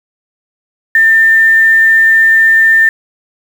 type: tone with quantisation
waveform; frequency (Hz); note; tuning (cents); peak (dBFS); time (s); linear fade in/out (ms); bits
sine; 1796; A6; +35; -4; 0.95-2.89; 2; 5
effects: none